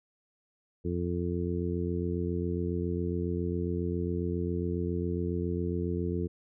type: harmonic tone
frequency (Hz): 87.31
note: F2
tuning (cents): 0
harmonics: 1 / 2 / 3 / 4 / 5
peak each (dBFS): -33 / -34 / -37 / -35 / -37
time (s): 0.84-6.28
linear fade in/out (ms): 20
effects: none